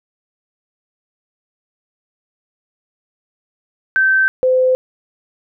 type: tone pair in turn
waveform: sine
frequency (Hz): 1549 / 513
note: G6 / C5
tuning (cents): -21 / -34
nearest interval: octave + perfect fifth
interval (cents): 1913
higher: first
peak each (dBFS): -10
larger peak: neither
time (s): 3.96-4.28 / 4.43-4.75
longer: neither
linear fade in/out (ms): 0
effects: none